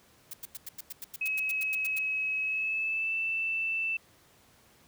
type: noise bursts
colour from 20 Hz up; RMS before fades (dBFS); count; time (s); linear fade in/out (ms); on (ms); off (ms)
blue; -39; 15; 0.31-1.988; 5; 26; 92
type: tone with pitch glide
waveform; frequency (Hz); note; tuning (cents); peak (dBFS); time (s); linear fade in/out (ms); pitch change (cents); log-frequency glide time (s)
sine; 2561 to 2657; D#7 to E7; +49 to +13; -28; 1.21-3.97; 5; +64; 2.42-3.16
effects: pink hiss -61 dBFS RMS until 4.87 s + high-pass 60 Hz 12 dB/octave